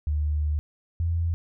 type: tone pair in turn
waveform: sine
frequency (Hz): 74.9 / 84.07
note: D2 / E2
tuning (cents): +35 / +35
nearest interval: major second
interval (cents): 200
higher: second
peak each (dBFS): -22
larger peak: neither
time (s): 0.07-0.59 / 1-1.34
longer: first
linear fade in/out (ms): 0
effects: none